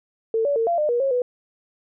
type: tone with pitch steps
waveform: sine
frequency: 448.5 / 571 / 454.5 / 686 / 603 / 479.5 / 544 / 494.1 Hz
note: A4 / D5 / A#4 / F5 / D5 / A#4 / C#5 / B4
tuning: +33 / -49 / -44 / -31 / +46 / +49 / -33 / +1 cents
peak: -18 dBFS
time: 0.34-1.22 s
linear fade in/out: 2 ms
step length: 110 ms
effects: none